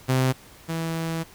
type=tone pair in turn; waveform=sawtooth; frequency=130 / 163.79 Hz; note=C3 / E3; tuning=-11 / -11 cents; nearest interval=major third; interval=400 cents; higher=second; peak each=-15 / -22 dBFS; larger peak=first; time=0.08-0.33 / 0.68-1.24 s; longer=second; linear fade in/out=20 ms; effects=pink hiss -49 dBFS RMS until 1.34 s